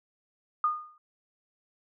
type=tone with exponential decay; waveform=sine; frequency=1224 Hz; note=D#6; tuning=29 cents flat; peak=-20 dBFS; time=0.64-0.98 s; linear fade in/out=2 ms; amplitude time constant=73 ms; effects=none